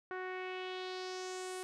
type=tone with low-pass filter sweep; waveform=sawtooth; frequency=370 Hz; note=F#4; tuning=in tune; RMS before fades=-42 dBFS; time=0.11-1.63 s; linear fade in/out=0 ms; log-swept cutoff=1600 to 10000 Hz; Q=2.6; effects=none